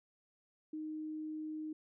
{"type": "tone", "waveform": "sine", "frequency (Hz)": 310, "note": "D#4", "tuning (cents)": -6, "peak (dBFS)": -39, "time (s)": [0.73, 1.73], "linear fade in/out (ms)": 5, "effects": []}